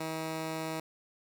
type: tone pair together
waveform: 10% pulse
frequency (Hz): 159.8 / 319.6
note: D#3 / D#4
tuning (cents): +47 / +47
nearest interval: octave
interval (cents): 1200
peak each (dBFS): -28 / -35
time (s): 0-0.8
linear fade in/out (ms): 5
effects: none